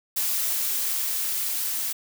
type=noise with level ramp; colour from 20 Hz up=blue; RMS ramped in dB=-25 to -28 dBFS; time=0.16-1.93 s; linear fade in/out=10 ms; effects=none